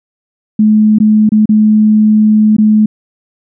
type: tone with dropouts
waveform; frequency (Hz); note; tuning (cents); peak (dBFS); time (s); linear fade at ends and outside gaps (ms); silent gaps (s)
sine; 214.3; A3; -45; -4; 0.59-2.86; 5; 0.986-1.001 / 1.292-1.319 / 1.457-1.491 / 2.567-2.583
effects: none